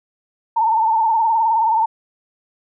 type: tone with vibrato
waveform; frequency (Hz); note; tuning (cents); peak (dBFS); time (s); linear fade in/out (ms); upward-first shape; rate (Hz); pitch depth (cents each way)
sine; 896; A5; +31; -13; 0.56-1.86; 10; sine; 19; 68
effects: none